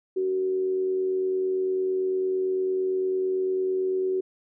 sine tone with amplitude modulation, 375.4 Hz, F#4, 25 cents sharp, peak -21 dBFS, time 0.16-4.21 s, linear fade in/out 10 ms, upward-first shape sine, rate 88.9 Hz, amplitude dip 35%, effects none

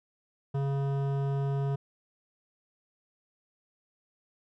sine tone with hard clipping, 138.59 Hz, C#3, in tune, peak -29 dBFS, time 0.54-1.76 s, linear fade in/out 10 ms, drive 14 dB, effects none

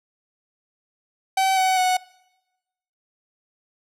45% pulse tone with pitch steps, 766 / 752 / 738 Hz, G5 / F#5 / F#5, -40 / +28 / -5 cents, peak -17 dBFS, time 1.37-1.97 s, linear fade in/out 5 ms, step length 200 ms, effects noise-tail reverb RT60 1.0 s tail -23 dB re dry + low-pass 12000 Hz 12 dB/octave

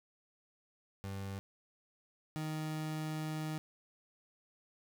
30% pulse tone pair in turn, 97.8 / 155.53 Hz, G2 / D#3, -4 / 0 cents, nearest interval minor sixth, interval 804 cents, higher second, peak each -37 / -34 dBFS, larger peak second, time 1.04-1.39 / 2.36-3.58 s, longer second, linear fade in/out 0 ms, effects none

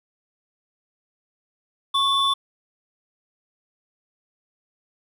triangle tone pair together, 1100 / 3492 Hz, C#6 / A7, -14 / -14 cents, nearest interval octave + minor sixth, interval 2000 cents, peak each -19 dBFS, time 1.94-2.34 s, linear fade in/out 10 ms, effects none

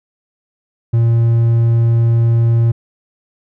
triangle tone, 116 Hz, A#2, 8 cents flat, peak -7 dBFS, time 0.93-2.72 s, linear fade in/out 10 ms, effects none

